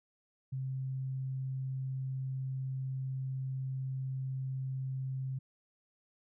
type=tone; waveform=sine; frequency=132.1 Hz; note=C3; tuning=17 cents sharp; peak=-34 dBFS; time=0.52-5.39 s; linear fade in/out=10 ms; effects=none